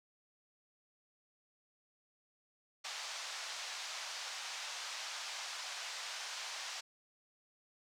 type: band-pass noise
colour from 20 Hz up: white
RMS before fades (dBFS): -44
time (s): 2.84-6.81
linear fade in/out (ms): 10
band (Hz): 670 to 6200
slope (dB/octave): 24
effects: none